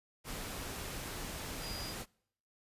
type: tone in noise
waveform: sine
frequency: 4872 Hz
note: D#8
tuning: 37 cents flat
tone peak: -44 dBFS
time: 1.6-1.95 s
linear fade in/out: 50 ms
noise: pink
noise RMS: -42 dBFS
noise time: 0.24-2.06 s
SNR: -5 dB
effects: noise-tail reverb RT60 0.7 s tail -26 dB re dry + resampled to 32000 Hz